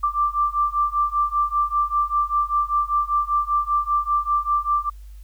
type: beating tone pair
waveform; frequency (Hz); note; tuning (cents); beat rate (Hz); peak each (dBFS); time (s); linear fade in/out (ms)
sine; 1174.7 / 1179.8; D6 / D6; 0 / +8; 5.1; -22 / -21; 0.03-4.9; 10
effects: added 50 Hz sine -37 dBFS peak until 5.23 s + white hiss -60 dBFS RMS until 5.23 s